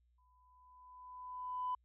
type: tone with exponential growth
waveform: sine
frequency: 1001 Hz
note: B5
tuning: 23 cents sharp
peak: -33 dBFS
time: 0.18-1.75 s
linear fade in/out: 5 ms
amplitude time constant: 340 ms
effects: tanh soft clip ceiling -30 dBFS + added 60 Hz sine -70 dBFS peak until 1.84 s